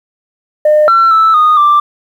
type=tone with pitch steps; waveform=sine; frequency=606 / 1351 / 1316 / 1234 / 1178 Hz; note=D#5 / E6 / E6 / D#6 / D6; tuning=-46 / +42 / -3 / -15 / +5 cents; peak=-3 dBFS; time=0.65-1.8 s; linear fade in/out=5 ms; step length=230 ms; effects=tanh soft clip ceiling -2 dBFS + 7-bit

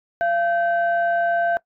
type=tone pair together; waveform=sine; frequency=686 / 1548 Hz; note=F5 / G6; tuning=-31 / -22 cents; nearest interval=octave + major second; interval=1409 cents; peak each=-18 / -24 dBFS; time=0.21-1.57 s; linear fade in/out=0 ms; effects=noise-tail reverb RT60 0.1 s tail -21 dB re dry + tanh soft clip ceiling -10 dBFS

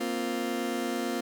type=chord; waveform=30% pulse; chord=Bb suspended second; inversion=none; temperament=just; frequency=233.1 / 262.2 / 349.6 Hz; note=Bb3 / C4 / F4; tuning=0 / +4 / +2 cents; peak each=-31 dBFS; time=0-1.21 s; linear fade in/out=10 ms; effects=none

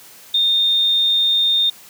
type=tone; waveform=sine; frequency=3648 Hz; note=A#7; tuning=38 cents flat; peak=-13 dBFS; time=0.34-1.7 s; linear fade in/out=5 ms; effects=white hiss -43 dBFS RMS until 1.89 s + high-pass 100 Hz 12 dB/octave

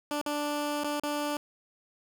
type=tone with dropouts; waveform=15% pulse; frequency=293.7 Hz; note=D4; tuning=in tune; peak=-23 dBFS; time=0.11-1.37 s; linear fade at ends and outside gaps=1 ms; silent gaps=0.214-0.262 / 0.836-0.843 / 0.998-1.035 s; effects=none

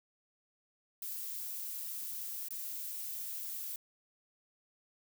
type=noise with dropouts; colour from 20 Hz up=violet; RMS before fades=-41 dBFS; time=1.02-3.76 s; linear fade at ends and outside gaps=2 ms; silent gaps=2.485-2.506 s; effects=none

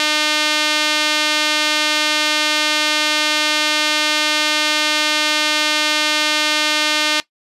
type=tone with band-pass filter; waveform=sawtooth; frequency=303.3 Hz; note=D#4; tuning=44 cents flat; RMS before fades=-17 dBFS; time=0-7.2 s; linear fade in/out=0 ms; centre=3500 Hz; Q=1.3; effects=noise-tail reverb RT60 0.1 s tail -18 dB re dry + resampled to 32000 Hz

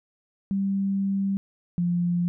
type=tone pair in turn; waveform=sine; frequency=196 / 174.62 Hz; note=G3 / F3; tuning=0 / 0 cents; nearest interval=major second; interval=200 cents; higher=first; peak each=-22 / -21 dBFS; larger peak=second; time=0.51-1.37 / 1.78-2.28 s; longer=first; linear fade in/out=0 ms; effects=none

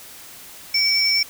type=tone pair together; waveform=triangle; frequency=2276 / 5395 Hz; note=C#7 / E8; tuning=+45 / +39 cents; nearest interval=octave + minor third; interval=1494 cents; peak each=-20 / -16 dBFS; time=0.74-1.23 s; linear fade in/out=5 ms; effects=white hiss -41 dBFS RMS until 1.29 s

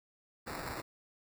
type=noise with sample-and-hold; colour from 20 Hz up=blue; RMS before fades=-41 dBFS; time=0.46-0.82 s; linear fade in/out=20 ms; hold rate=3150 Hz; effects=none

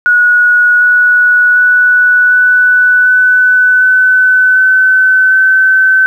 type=tone with pitch steps; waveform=sine; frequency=1458 / 1468.1 / 1478.4 / 1488.6 / 1499 / 1509.4 / 1519.9 / 1530.5 Hz; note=F#6 / F#6 / F#6 / F#6 / F#6 / F#6 / F#6 / G6; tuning=-26 / -14 / -2 / +10 / +22 / +34 / +46 / -42 cents; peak=-4 dBFS; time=0.06-6.06 s; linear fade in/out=0 ms; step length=750 ms; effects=7-bit

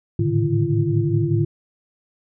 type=tone cluster; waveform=sine; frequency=107.1 / 112.2 / 141.6 / 153 / 340.7 Hz; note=A2 / A2 / C#3 / D#3 / F4; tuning=-46 / +34 / +37 / -29 / -43 cents; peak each=-23 dBFS; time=0.19-1.45 s; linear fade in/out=5 ms; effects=none

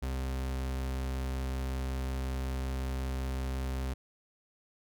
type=tone; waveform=40% pulse; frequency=65.41 Hz; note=C2; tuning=in tune; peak=-31 dBFS; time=0.02-3.94 s; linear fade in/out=10 ms; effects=none

